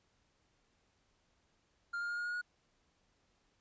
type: tone with pitch steps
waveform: triangle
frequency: 1400 / 1409.7 / 1419.5 / 1429.4 / 1439.4 / 1449.4 Hz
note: F6 / F6 / F6 / F6 / F#6 / F#6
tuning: +4 / +16 / +28 / +40 / -48 / -36 cents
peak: -34 dBFS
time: 1.93-2.416 s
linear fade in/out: 10 ms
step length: 81 ms
effects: pink hiss -75 dBFS RMS until 3.6 s + resampled to 16000 Hz